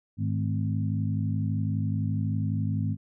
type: harmonic tone with a mistuned harmonic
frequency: 51.91 Hz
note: G#1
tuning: in tune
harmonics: 2 / 3 / 4 / 5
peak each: -27 / -31 / -33 / -35 dBFS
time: 0.17-2.97 s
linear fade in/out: 50 ms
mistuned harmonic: 4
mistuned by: +56 cents
effects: none